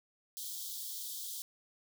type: high-pass noise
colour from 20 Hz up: white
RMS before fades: -42 dBFS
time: 0.37-1.42 s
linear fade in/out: 0 ms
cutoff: 3200 Hz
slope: 96 dB/octave
effects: none